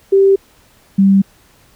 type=tone pair in turn; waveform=sine; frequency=390.6 / 195.3 Hz; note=G4 / G3; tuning=-6 / -6 cents; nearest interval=octave; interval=1200 cents; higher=first; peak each=-6 dBFS; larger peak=neither; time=0.12-0.36 / 0.98-1.22 s; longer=neither; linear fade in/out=10 ms; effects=pink hiss -50 dBFS RMS until 1.75 s